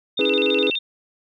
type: tone with vibrato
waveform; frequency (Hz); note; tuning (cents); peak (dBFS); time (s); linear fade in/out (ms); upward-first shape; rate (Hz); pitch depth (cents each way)
sine; 3136; G7; 0; -21; 0.17-0.79; 10; square; 12; 260
type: chord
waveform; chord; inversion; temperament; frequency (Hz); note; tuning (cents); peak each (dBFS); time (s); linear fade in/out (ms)
triangle; C# minor seventh; none; equal with one note detuned; 277.2 / 324.3 / 415.3 / 493.9; C#4 / E4 / G#4 / B4; 0 / -28 / 0 / 0; -24 / -24 / -19 / -22; 0.19-0.7; 2
effects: none